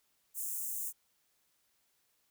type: high-pass noise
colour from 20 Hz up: white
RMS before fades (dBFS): -38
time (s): 0.34-0.93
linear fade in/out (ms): 50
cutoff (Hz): 6800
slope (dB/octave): 48
effects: white hiss -75 dBFS RMS until 2.3 s